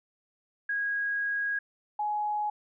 sine tone pair in turn, 1645 / 839.3 Hz, G#6 / G#5, -17 / +18 cents, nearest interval octave, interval 1165 cents, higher first, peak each -27 dBFS, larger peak neither, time 0.69-1.59 / 1.99-2.5 s, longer first, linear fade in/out 5 ms, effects none

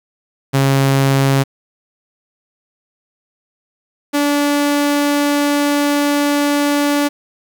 sawtooth tone pair in turn, 136.4 / 289 Hz, C#3 / D4, -28 / -28 cents, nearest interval octave + minor second, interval 1300 cents, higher second, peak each -7 / -9 dBFS, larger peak first, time 0.53-1.44 / 4.13-7.09 s, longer second, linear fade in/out 20 ms, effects 8-bit

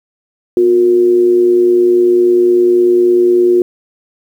sine tone with amplitude modulation, 358.4 Hz, F4, 45 cents sharp, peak -4 dBFS, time 0.57-3.62 s, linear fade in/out 2 ms, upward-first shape sine, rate 110 Hz, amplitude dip 45%, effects 7-bit

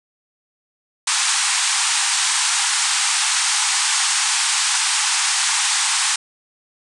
white band-pass noise, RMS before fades -19 dBFS, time 1.07-6.16 s, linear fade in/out 5 ms, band 780 to 9500 Hz, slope 96 dB/octave, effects none

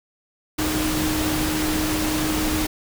sine tone in noise, 308.9 Hz, D#4, 12 cents flat, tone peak -23 dBFS, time 0.58-2.67 s, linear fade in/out 10 ms, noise pink, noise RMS -25 dBFS, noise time 0.58-2.67 s, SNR -1 dB, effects none

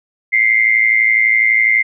sine tone with amplitude modulation, 2093 Hz, C7, in tune, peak -6 dBFS, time 0.32-1.83 s, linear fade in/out 20 ms, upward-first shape sine, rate 112 Hz, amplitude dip 75%, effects none

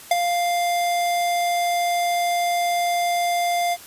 square tone with ADSR envelope, 698.5 Hz, F5, in tune, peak -13 dBFS, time 0.11-3.77 s, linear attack 4 ms, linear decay 25 ms, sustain -7 dB, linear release 44 ms, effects white hiss -42 dBFS RMS until 3.86 s + resampled to 32000 Hz

